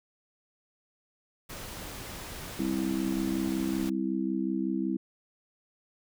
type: noise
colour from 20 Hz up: pink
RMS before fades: -41 dBFS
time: 1.49-3.9 s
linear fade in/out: 10 ms
type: chord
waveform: sine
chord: C major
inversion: second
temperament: just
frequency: 196.22 / 261.6 / 327 Hz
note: G3 / C4 / E4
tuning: +2 / 0 / -14 cents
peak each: -32 / -32 / -31 dBFS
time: 2.59-4.97 s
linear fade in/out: 5 ms
effects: none